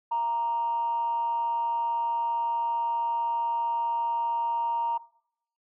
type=tone with amplitude modulation; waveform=sine; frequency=932.3 Hz; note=A#5; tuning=in tune; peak=-22 dBFS; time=0.11-4.98 s; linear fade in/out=10 ms; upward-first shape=sine; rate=251 Hz; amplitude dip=35%; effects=noise-tail reverb RT60 0.7 s tail -21 dB re dry + tanh soft clip ceiling -19 dBFS